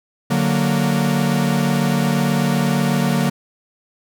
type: chord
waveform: 45% pulse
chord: D augmented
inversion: none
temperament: equal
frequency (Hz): 146.83 / 185 / 233.1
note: D3 / F#3 / A#3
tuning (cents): 0 / 0 / 0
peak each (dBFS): -20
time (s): 0.3-3.3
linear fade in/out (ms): 10
effects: none